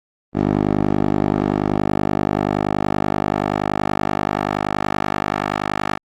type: tone with band-pass filter sweep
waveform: 10% pulse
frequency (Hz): 50.5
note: G#1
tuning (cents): -48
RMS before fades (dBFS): -20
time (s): 0.33-5.99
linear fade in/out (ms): 50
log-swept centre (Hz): 370 to 1200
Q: 0.89
effects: Opus 24 kbps